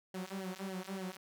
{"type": "tone with flanger", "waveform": "sawtooth", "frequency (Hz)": 189.4, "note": "F#3", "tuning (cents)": 41, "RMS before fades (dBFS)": -42, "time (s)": [0.14, 1.17], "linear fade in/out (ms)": 5, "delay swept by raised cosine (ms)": [0.79, 5.39], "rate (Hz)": 3.5, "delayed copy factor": -0.95, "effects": []}